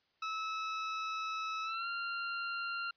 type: tone with pitch glide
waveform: sawtooth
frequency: 1300 to 1385.3 Hz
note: E6 to F6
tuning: -24 to -14 cents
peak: -32 dBFS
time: 0.22-2.91 s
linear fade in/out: 5 ms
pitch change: +110 cents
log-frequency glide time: 1.63-1.88 s
effects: white hiss -75 dBFS RMS until 2.96 s + resampled to 11025 Hz